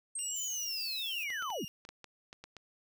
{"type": "linear sweep", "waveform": "sine", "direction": "down", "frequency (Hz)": [8500, 123.47], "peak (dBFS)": -35, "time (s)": [0.15, 1.65], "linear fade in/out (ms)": 5}
{"type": "tone with vibrato", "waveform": "30% pulse", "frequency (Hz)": 2794, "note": "F7", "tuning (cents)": 0, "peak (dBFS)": -40, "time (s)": [0.19, 1.68], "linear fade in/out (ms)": 0, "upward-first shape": "triangle", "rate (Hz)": 1, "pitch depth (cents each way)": 150}
{"type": "noise", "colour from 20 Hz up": "violet", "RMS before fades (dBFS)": -47, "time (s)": [0.36, 1.24], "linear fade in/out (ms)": 5}
{"type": "clicks", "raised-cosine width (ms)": 0.2, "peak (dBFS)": -30, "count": 9, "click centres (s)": [1.303, 1.424, 1.503, 1.851, 1.89, 2.043, 2.329, 2.44, 2.567]}
{"effects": []}